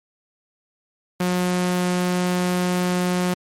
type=tone; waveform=sawtooth; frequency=179.9 Hz; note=F#3; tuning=48 cents flat; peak=-15 dBFS; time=1.2-3.34 s; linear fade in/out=5 ms; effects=MP3 64 kbps